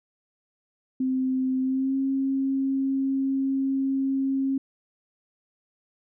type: tone with pitch glide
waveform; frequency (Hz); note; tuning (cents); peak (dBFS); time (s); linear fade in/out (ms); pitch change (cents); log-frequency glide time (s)
sine; 259.9 to 269.5; C4 to C#4; -11 to -49; -22; 1-4.58; 5; +62; 1.61-1.97
effects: none